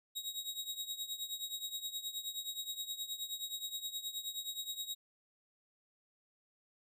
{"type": "tone with tremolo", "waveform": "sawtooth", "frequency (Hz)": 3798, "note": "A#7", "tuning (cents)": 32, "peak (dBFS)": -33, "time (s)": [0.15, 4.95], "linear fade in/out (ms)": 20, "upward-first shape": "triangle", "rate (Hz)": 9.5, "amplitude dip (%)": 85, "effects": []}